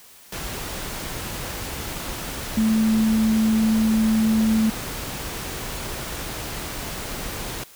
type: tone in noise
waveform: sine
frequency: 220 Hz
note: A3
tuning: in tune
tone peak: -16 dBFS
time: 2.57-4.7 s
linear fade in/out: 5 ms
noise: pink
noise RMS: -31 dBFS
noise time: 0.32-7.64 s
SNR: +12 dB
effects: white hiss -48 dBFS RMS until 7.75 s